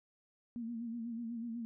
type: tone with vibrato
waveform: sine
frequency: 232.3 Hz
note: A#3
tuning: 6 cents flat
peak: -38 dBFS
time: 0.56-1.65 s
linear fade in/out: 0 ms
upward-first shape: sine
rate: 8.1 Hz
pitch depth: 59 cents each way
effects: none